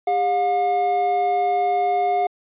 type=tone pair together; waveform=triangle; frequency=401.8 / 716 Hz; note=G4 / F5; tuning=+43 / +43 cents; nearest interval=minor seventh; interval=1000 cents; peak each=-23 / -16 dBFS; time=0.07-2.27 s; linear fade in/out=5 ms; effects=resampled to 8000 Hz